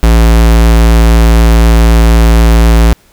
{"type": "tone", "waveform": "square", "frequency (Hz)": 56.5, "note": "A1", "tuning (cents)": 47, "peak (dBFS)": -3, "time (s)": [0.03, 2.93], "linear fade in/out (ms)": 0, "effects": ["pink hiss -46 dBFS RMS until 3.12 s"]}